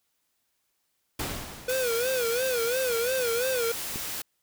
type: noise with exponential decay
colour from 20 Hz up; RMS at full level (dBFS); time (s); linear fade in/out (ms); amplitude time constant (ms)
pink; -30; 1.19-2.39; 5; 260
type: tone with vibrato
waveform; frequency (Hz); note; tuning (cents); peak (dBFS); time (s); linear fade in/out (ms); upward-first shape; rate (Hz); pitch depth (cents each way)
square; 490.7; B4; -11; -26; 1.68-3.72; 5; sine; 2.9; 120
type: noise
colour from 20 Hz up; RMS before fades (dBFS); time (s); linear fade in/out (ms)
white; -34; 1.69-4.22; 5
type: click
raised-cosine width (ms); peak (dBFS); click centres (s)
3; -24; 3.959
effects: white hiss -75 dBFS RMS until 4.42 s